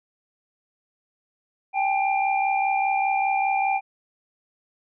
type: tone cluster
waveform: sine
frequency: 784 / 849 / 2383 Hz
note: G5 / G#5 / D7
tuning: 0 / +38 / +25 cents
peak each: -21 / -28 / -28 dBFS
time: 1.73-3.81 s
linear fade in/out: 50 ms
effects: none